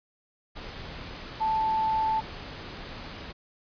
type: tone in noise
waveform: sine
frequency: 879 Hz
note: A5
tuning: 2 cents flat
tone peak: -23 dBFS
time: 1.4-2.21 s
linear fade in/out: 20 ms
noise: pink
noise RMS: -40 dBFS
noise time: 0.55-3.33 s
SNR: +14 dB
effects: resampled to 11025 Hz

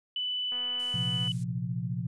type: tone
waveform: sine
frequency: 2988 Hz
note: F#7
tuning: 16 cents sharp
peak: -29 dBFS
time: 0.16-1.32 s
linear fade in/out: 2 ms
type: click train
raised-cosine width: 0.5 ms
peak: -34 dBFS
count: 188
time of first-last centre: 0.52-1.277 s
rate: 247 Hz
type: noise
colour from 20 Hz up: violet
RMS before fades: -45 dBFS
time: 0.79-1.44 s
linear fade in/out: 10 ms
type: chord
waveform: sine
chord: Bb suspended second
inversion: none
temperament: equal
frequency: 116.54 / 130.81 / 174.61 Hz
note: Bb2 / C3 / F3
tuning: 0 / 0 / 0 cents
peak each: -34 dBFS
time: 0.94-2.07 s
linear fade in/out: 5 ms
effects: resampled to 22050 Hz

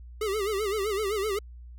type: tone with vibrato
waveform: square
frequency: 411.1 Hz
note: G#4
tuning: 18 cents flat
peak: -27 dBFS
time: 0.21-1.39 s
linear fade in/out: 5 ms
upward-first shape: sine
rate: 7.8 Hz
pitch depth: 120 cents each way
effects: added 60 Hz sine -42 dBFS peak until 1.78 s

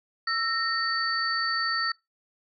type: tone cluster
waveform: sine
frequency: 1328 / 1851 / 4534 Hz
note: E6 / A#6 / C#8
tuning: +12 / -13 / +38 cents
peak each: -29 dBFS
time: 0.27-1.92 s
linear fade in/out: 5 ms
effects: noise-tail reverb RT60 0.2 s tail -24 dB re dry

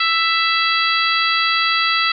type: harmonic tone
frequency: 662 Hz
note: E5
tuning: 7 cents sharp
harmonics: 2 / 3 / 4 / 5 / 6 / 7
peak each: -19 / -21 / -22 / -23 / -24 / -24 dBFS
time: 0-2.12 s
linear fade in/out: 5 ms
effects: none

